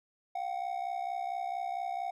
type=ring-modulated tone; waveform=triangle; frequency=740 Hz; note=F#5; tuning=in tune; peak=-28 dBFS; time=0.35-2.11 s; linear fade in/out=5 ms; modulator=32.2 Hz; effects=none